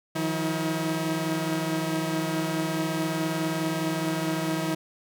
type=tone cluster; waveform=sawtooth; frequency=157.9 / 177.5 / 320.5 Hz; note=D#3 / F3 / E4; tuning=+26 / +28 / -49 cents; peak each=-27 / -29 / -24 dBFS; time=0.15-4.75 s; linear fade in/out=10 ms; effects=none